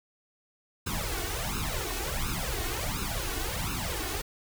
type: noise with flanger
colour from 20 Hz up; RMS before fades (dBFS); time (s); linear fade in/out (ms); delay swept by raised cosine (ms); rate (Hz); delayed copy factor
pink; -32; 0.86-4.22; 10; 0.76 to 2.76; 1.4; +0.9
effects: none